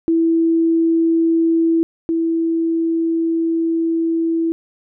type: tone pair in turn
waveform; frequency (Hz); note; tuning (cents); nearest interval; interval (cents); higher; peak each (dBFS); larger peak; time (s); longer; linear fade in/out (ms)
sine; 329.4 / 329.4; E4 / E4; -1 / -1; unison; 0; neither; -12 / -15; first; 0.08-1.83 / 2.09-4.52; second; 0
effects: none